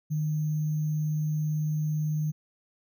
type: tone with sample-and-hold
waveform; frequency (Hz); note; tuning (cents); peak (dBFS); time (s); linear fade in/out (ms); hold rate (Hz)
sine; 153; D#3; -29; -25; 0.1-2.32; 20; 6300
effects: none